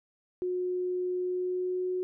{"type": "tone with pitch glide", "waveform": "sine", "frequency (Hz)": [362.7, 366.3], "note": ["F#4", "F#4"], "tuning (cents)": [-34, -17], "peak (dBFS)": -28, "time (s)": [0.42, 2.03], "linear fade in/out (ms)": 0, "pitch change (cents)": 17, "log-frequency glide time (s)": [1.21, 1.89], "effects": []}